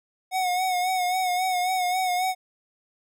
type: tone with vibrato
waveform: square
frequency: 734 Hz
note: F#5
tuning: 14 cents flat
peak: -23 dBFS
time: 0.31-2.35 s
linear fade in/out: 50 ms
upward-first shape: sine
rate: 3.7 Hz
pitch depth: 45 cents each way
effects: none

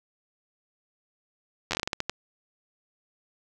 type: slowing click train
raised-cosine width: 0.2 ms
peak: -10 dBFS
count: 11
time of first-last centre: 1.71-2.096 s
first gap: 10 ms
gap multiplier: 1.28
effects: none

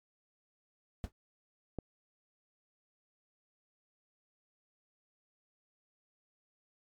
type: noise with exponential decay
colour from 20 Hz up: brown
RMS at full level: -36 dBFS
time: 1.04-1.12 s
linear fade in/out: 0 ms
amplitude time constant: 16 ms
type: click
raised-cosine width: 2 ms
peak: -24 dBFS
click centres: 1.787 s
effects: MP3 96 kbps

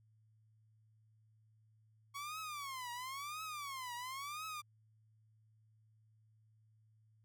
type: tone with vibrato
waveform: sawtooth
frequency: 1108.7 Hz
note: C#6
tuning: in tune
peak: -39 dBFS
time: 2.14-4.62 s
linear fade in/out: 20 ms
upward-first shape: triangle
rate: 0.97 Hz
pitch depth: 270 cents each way
effects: added 109 Hz sine -67 dBFS peak until 7.24 s

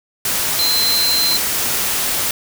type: tone in noise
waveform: sine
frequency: 4100 Hz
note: C8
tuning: 36 cents flat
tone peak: -15 dBFS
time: 0.59-1.37 s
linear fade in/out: 2 ms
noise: white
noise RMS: -19 dBFS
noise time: 0.25-2.31 s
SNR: +1 dB
effects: none

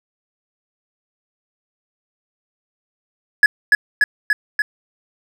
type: tone with echo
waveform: triangle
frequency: 1695 Hz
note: G#6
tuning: 35 cents sharp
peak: -4 dBFS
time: 3.43-3.46 s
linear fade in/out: 2 ms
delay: 290 ms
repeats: 4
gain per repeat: -2 dB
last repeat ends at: 4.62 s
effects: none

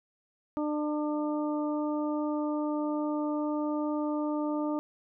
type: harmonic tone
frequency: 299.8 Hz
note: D4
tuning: 36 cents sharp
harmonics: 1 / 2 / 3 / 4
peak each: -29 / -35 / -39 / -41 dBFS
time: 0.57-4.79 s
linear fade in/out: 0 ms
effects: none

